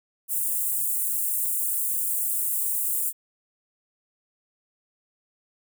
white high-pass noise, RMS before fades -26 dBFS, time 0.28-3.13 s, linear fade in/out 50 ms, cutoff 8000 Hz, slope 48 dB/octave, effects none

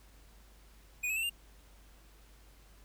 square tone with pitch steps, 2471 / 2576 / 2685 / 2799 Hz, D#7 / E7 / E7 / F7, -13 / -41 / +31 / +3 cents, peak -32 dBFS, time 1.03-1.298 s, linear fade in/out 10 ms, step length 67 ms, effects added 50 Hz sine -57 dBFS peak until 2.84 s + pink hiss -63 dBFS RMS until 2.84 s

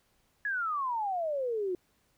sine exponential sweep, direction down, 1712 to 350.9 Hz, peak -29 dBFS, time 0.45-1.75 s, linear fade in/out 2 ms, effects pink hiss -71 dBFS RMS until 2.17 s

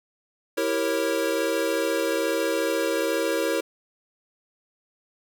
square chord, E diminished seventh, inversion none, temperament equal with one note detuned, 329.6 / 392 / 466.2 / 547.4 Hz, E4 / G4 / Bb4 / Db5, 0 / 0 / 0 / -22 cents, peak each -29 / -32 / -28 / -28 dBFS, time 0.57-3.61 s, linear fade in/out 10 ms, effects none

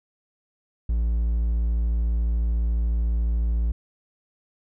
triangle tone, 57 Hz, A#1, 38 cents flat, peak -18 dBFS, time 0.89-3.72 s, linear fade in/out 5 ms, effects none

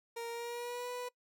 30% pulse tone with pitch glide, 466.2 to 493.1 Hz, A#4 to B4, 0 to -3 cents, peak -36 dBFS, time 0.16-1.09 s, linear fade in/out 10 ms, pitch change +97 cents, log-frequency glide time 0.3-0.89 s, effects noise-tail reverb RT60 0.1 s tail -22 dB re dry

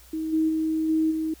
sine tone with level steps, 317 Hz, D#4, 32 cents sharp, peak -26 / -19 / -22 / -19 / -24 dBFS, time 0.13-1.34 s, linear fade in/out 5 ms, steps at 0.32 / 0.48 / 0.88 / 1.1 s, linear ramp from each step 20 ms, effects added 60 Hz sine -51 dBFS peak until 1.4 s + white hiss -53 dBFS RMS until 1.4 s

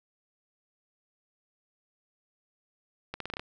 accelerating click train, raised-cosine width 0.3 ms, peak -19 dBFS, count 7, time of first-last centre 3.14-3.395 s, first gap 63 ms, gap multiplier 0.84, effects none

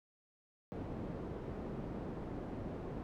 white low-pass noise, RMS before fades -43 dBFS, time 0.72-3.03 s, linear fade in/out 0 ms, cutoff 380 Hz, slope 12 dB/octave, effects none

